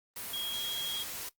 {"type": "tone in noise", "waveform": "sine", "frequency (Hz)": 3279, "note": "G#7", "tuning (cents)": -23, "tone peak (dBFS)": -34, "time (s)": [0.33, 1.03], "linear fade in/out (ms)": 5, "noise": "white", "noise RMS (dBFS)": -40, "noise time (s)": [0.16, 1.29], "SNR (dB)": 3, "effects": ["noise-tail reverb RT60 0.1 s tail -17 dB re dry", "Opus 32 kbps"]}